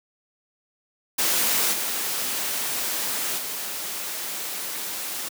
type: noise with level steps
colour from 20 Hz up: white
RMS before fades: -22 / -27 / -31 dBFS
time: 1.18-5.29 s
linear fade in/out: 10 ms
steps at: 1.72 / 3.37 s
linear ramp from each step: 20 ms
effects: high-pass 200 Hz 12 dB/octave